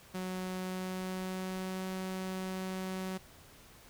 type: tone with pitch glide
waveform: sawtooth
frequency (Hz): 185 to 187.47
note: F#3 to F#3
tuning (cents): 0 to +23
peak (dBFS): -32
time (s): 0.14-3.18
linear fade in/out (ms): 10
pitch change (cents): +23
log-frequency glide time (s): 0.57-1.86
effects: pink hiss -57 dBFS RMS until 3.89 s